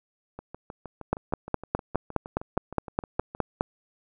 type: two click trains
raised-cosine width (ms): 1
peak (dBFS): -9 / -24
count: 13 / 20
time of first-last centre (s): 1.13-3.609 / 0.39-3.35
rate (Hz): 4.84 / 6.42
effects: none